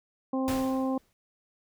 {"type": "harmonic tone", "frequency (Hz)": 263.2, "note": "C4", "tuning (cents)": 10, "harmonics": [1, 2, 3, 4], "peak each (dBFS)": [-27, -33, -37, -39], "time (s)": [0.33, 0.98], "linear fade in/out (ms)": 5}
{"type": "noise with exponential decay", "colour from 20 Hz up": "pink", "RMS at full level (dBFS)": -33, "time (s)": [0.48, 1.13], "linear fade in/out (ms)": 0, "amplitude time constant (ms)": 140}
{"effects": []}